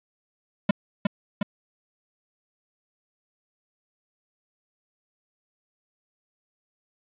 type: tone with echo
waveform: square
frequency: 201.5 Hz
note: G3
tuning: 48 cents sharp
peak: -16 dBFS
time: 0.69-0.71 s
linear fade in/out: 5 ms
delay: 360 ms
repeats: 2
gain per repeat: -3 dB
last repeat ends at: 1.43 s
effects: resampled to 8000 Hz + 8-bit